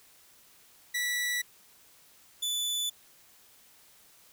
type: tone pair in turn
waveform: sawtooth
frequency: 1955 / 3483 Hz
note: B6 / A7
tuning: -18 / -18 cents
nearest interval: minor seventh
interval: 1000 cents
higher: second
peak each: -25 / -26 dBFS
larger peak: first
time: 0.94-1.42 / 2.42-2.9 s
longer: neither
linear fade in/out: 10 ms
effects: white hiss -59 dBFS RMS until 4.32 s